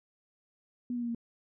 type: tone with pitch steps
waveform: sine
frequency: 244.6 / 240.7 / 236.8 / 233 Hz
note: B3 / B3 / A#3 / A#3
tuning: -16 / -44 / +27 / -1 cents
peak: -31 dBFS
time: 0.9-1.148 s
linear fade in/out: 2 ms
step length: 62 ms
effects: none